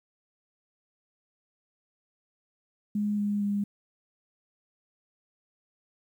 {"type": "tone with pitch steps", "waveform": "sine", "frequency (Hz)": [207.7, 205.3, 203], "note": ["G#3", "G#3", "G#3"], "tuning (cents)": [0, -20, -39], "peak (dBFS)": -25, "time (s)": [2.95, 3.64], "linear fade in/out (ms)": 5, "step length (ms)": 230, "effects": ["10-bit"]}